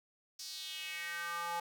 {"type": "tone with high-pass filter sweep", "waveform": "square", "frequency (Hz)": 171.3, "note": "F3", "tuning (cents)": -33, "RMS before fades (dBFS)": -41, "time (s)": [0.39, 1.6], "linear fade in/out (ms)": 5, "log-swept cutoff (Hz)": [5300, 830], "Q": 3.4, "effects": []}